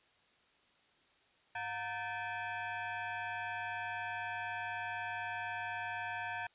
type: tone with frequency modulation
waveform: sine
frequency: 102 Hz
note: G#2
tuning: 31 cents flat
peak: -37 dBFS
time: 1.55-6.47 s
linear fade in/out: 5 ms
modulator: 820 Hz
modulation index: 2.6
effects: white hiss -69 dBFS RMS until 6.54 s + resampled to 8000 Hz